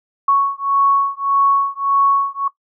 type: beating tone pair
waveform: sine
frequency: 1108.7 / 1110.4 Hz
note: C#6 / C#6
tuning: 0 / +3 cents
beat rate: 1.7 Hz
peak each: -16 dBFS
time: 0.28-2.48 s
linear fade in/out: 5 ms
effects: noise-tail reverb RT60 0.1 s tail -17 dB re dry